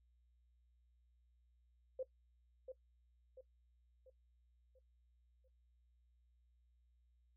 sine tone with echo, 518 Hz, C5, 17 cents flat, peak -39 dBFS, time 1.99-2.03 s, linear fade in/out 5 ms, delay 690 ms, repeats 5, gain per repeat -7 dB, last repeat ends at 5.48 s, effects noise-tail reverb RT60 0.1 s tail -17 dB re dry + added 60 Hz sine -70 dBFS peak until 7.36 s

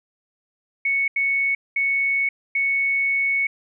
sine tone bursts at uneven times, 2215 Hz, C#7, 2 cents flat, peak -18 dBFS, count 4, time 0.85-1.08 / 1.16-1.55 / 1.76-2.29 / 2.55-3.47 s, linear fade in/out 5 ms, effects none

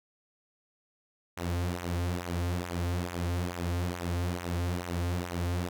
sawtooth tone with flanger, 87.7 Hz, F2, 8 cents sharp, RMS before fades -32 dBFS, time 1.37-5.69 s, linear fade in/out 5 ms, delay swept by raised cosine 0.2 to 5.4 ms, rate 2.3 Hz, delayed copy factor -0.7, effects none

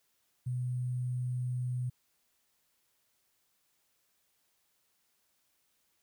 sine tone with sample-and-hold, 124.8 Hz, B2, 19 cents sharp, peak -31 dBFS, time 0.46-1.9 s, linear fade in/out 10 ms, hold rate 8820 Hz, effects white hiss -75 dBFS RMS until 6.02 s

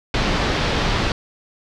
pink low-pass noise, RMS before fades -20 dBFS, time 0.14-1.12 s, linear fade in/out 2 ms, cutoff 4800 Hz, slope 24 dB/octave, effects none

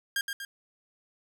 sawtooth tone with echo, 1612 Hz, G6, 48 cents sharp, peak -23 dBFS, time 0.16-0.21 s, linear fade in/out 2 ms, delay 120 ms, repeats 2, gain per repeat -5 dB, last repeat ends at 0.45 s, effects none

